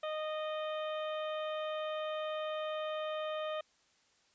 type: harmonic tone with a mistuned harmonic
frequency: 618 Hz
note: D#5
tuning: 12 cents flat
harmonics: 1 / 2 / 3 / 4 / 5 / 6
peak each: -36 / -42 / -50 / -51 / -49 / -53 dBFS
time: 0.03-3.61 s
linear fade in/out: 5 ms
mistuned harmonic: 6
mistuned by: -31 cents
effects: white hiss -70 dBFS RMS until 4.34 s + resampled to 16000 Hz